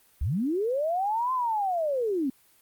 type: linear two-way sweep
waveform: sine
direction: up then down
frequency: 52.6 to 1046.5 to 247.6 Hz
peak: -24 dBFS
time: 0.21-2.3 s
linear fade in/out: 5 ms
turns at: 1.33 s
effects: white hiss -61 dBFS RMS until 2.61 s + Opus 32 kbps